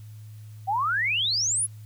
sine exponential sweep, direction up, 740 to 10920 Hz, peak -22 dBFS, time 0.67-1.67 s, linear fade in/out 20 ms, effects added 107 Hz sine -40 dBFS peak until 1.85 s + white hiss -60 dBFS RMS until 1.85 s

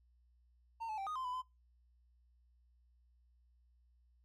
triangle tone with pitch steps, 911 / 865 / 780 / 1238 / 1037 / 997 / 1020 Hz, A#5 / A5 / G5 / D#6 / C6 / B5 / C6, -40 / -30 / -9 / -9 / -16 / +16 / -44 cents, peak -37 dBFS, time 0.8-1.423 s, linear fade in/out 20 ms, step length 89 ms, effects noise-tail reverb RT60 0.2 s tail -20 dB re dry + added 60 Hz sine -67 dBFS peak until 4.24 s

